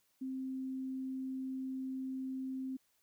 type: tone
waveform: sine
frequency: 262.4 Hz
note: C4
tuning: 5 cents sharp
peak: -37 dBFS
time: 0.21-2.77 s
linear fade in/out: 10 ms
effects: white hiss -75 dBFS RMS until 3.02 s